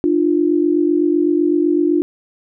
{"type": "tone pair together", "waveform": "sine", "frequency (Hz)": [300.6, 348.5], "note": ["D4", "F4"], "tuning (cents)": [40, -4], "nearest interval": "minor third", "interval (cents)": 256, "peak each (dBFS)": -15, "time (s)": [0.04, 2.02], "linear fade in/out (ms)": 0, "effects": []}